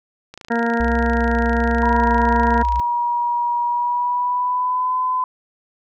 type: click train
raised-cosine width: 0.2 ms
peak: -19 dBFS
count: 69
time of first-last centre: 0.34-2.795 s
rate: 27.7 Hz
type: harmonic tone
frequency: 233.1 Hz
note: A#3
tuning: in tune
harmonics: 1 / 2 / 3 / 4 / 6 / 7 / 8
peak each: -20 / -23 / -25 / -26 / -28 / -28 / -29 dBFS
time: 0.5-2.63 s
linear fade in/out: 10 ms
type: tone with vibrato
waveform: sine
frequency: 61.74 Hz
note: B1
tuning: in tune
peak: -20 dBFS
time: 0.8-2.8 s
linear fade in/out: 0 ms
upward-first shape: sine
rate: 1.3 Hz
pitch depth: 31 cents each way
type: tone with pitch glide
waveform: sine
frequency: 957 to 1013.9 Hz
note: A#5 to B5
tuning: +45 to +45 cents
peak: -17 dBFS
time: 1.83-5.24 s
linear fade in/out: 2 ms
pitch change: +100 cents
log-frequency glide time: 3.64-4.97 s
effects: none